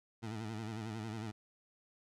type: tone with vibrato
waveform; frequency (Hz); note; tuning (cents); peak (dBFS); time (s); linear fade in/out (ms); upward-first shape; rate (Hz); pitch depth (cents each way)
20% pulse; 110; A2; 0; -35; 0.22-1.32; 20; sine; 11; 82
effects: low-pass 8000 Hz 12 dB/octave